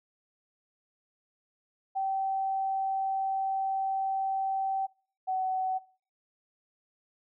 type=tone pair in turn; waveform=sine; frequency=773 / 752.7 Hz; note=G5 / F#5; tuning=-24 / +29 cents; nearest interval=unison; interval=47 cents; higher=first; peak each=-27 dBFS; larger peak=neither; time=1.95-4.87 / 5.27-5.79 s; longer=first; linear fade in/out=20 ms; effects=noise-tail reverb RT60 0.4 s tail -21 dB re dry